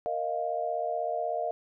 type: chord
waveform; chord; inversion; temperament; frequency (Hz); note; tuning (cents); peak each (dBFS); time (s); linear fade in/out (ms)
sine; Bb suspended fourth; none; equal; 466.2 / 622.3 / 698.5; Bb4 / Eb5 / F5; 0 / 0 / 0; -36 / -32 / -31; 0.06-1.51; 0
effects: none